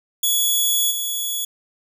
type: tone with level steps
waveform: 10% pulse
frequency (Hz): 3388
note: G#7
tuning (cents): +34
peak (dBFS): -9 / -15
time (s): 0.23-1.45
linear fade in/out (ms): 5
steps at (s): 0.9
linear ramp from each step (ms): 20
effects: none